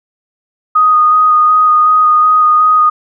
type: tone with vibrato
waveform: sine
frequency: 1241 Hz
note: D#6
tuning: 5 cents flat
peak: -5 dBFS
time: 0.75-2.9 s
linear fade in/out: 10 ms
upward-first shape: square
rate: 2.7 Hz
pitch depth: 11 cents each way
effects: none